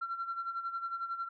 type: tone with tremolo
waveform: sine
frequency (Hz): 1362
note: F6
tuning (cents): -44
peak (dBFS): -31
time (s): 0.01-1.29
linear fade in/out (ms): 10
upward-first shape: sine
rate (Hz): 11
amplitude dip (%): 70
effects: tanh soft clip ceiling -29 dBFS